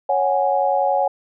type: chord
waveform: sine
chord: C# suspended fourth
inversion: none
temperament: equal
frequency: 554.4 / 740 / 830.6 Hz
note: C#5 / F#5 / G#5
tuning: 0 / 0 / 0 cents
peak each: -20 dBFS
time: 0.09-1.08 s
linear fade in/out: 5 ms
effects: none